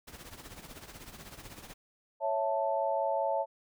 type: noise with tremolo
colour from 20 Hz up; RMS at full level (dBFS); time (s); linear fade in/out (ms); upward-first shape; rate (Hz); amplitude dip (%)
pink; -45; 0.07-1.74; 10; triangle; 16; 75
type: chord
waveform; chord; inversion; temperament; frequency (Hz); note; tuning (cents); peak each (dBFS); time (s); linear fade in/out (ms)
sine; A major; first; equal; 554.4 / 659.3 / 880; C#5 / E5 / A5; 0 / 0 / 0; -32; 2.2-3.46; 50
effects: none